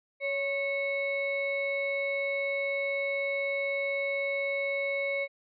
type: ring-modulated tone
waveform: triangle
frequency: 822 Hz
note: G#5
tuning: 18 cents flat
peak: -23 dBFS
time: 0.2-5.28 s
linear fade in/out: 50 ms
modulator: 1380 Hz
effects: resampled to 11025 Hz